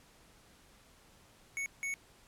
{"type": "tone bursts at uneven times", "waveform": "square", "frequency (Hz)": 2217, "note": "C#7", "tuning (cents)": 0, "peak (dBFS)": -35, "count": 2, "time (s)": [[1.57, 1.66], [1.83, 1.94]], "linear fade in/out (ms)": 0, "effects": ["pink hiss -62 dBFS RMS until 2.27 s", "low-pass 12000 Hz 12 dB/octave"]}